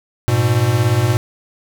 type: beating tone pair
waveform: square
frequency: 103.83 / 120.83 Hz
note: G#2 / B2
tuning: 0 / -37 cents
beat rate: 17 Hz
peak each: -18 / -15 dBFS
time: 0.28-1.17 s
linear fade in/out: 0 ms
effects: none